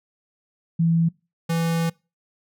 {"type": "tone pair in turn", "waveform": ["sine", "square"], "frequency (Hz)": [166, 166], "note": ["E3", "E3"], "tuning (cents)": [12, 12], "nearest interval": "unison", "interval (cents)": 0, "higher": "neither", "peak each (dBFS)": [-16, -21], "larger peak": "first", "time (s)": [[0.79, 1.09], [1.49, 1.9]], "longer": "second", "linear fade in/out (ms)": 10, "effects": ["noise-tail reverb RT60 0.3 s tail -25 dB re dry"]}